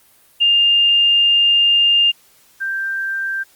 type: tone pair in turn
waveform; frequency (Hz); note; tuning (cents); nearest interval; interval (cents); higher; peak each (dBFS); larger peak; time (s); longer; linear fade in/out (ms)
sine; 2808 / 1575.9; F7 / G6; +9 / +9; minor seventh; 1000; first; -10 / -19; first; 0.4-2.12 / 2.6-3.44; first; 20
effects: white hiss -52 dBFS RMS until 3.55 s + Opus 32 kbps